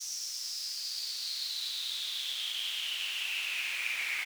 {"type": "noise with high-pass filter sweep", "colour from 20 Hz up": "brown", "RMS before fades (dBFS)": -36, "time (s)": [0, 4.25], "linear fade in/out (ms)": 20, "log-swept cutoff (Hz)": [5800, 2200], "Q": 7.2, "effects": []}